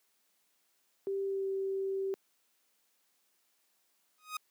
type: tone with pitch glide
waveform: sine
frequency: 392 to 387.3 Hz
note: G4 to G4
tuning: 0 to -21 cents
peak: -31 dBFS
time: 1.07-2.14 s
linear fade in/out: 0 ms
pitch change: -21 cents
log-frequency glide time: 1.24-1.47 s
type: tone with exponential growth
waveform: sawtooth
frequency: 1250 Hz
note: D#6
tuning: 8 cents sharp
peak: -29 dBFS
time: 4.18-4.37 s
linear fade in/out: 5 ms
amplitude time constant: 40 ms
effects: white hiss -74 dBFS RMS until 4.5 s + high-pass 200 Hz 12 dB/octave